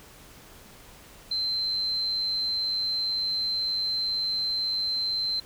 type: tone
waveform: sine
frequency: 4101 Hz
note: C8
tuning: 36 cents flat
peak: -25 dBFS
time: 1.31-5.4 s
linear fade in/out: 5 ms
effects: pink hiss -50 dBFS RMS until 5.45 s